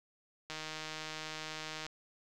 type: click train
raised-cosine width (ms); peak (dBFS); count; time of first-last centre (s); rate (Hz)
0.2; -24; 214; 0.5-1.865; 156
effects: none